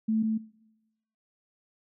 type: tone pair in turn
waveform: sine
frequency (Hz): 220 / 220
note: A3 / A3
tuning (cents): 0 / 0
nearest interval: unison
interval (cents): 0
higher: neither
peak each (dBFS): -23 / -26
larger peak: first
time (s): 0.08-0.23 / 0.23-0.38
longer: neither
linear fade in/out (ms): 10
effects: noise-tail reverb RT60 1.0 s tail -22 dB re dry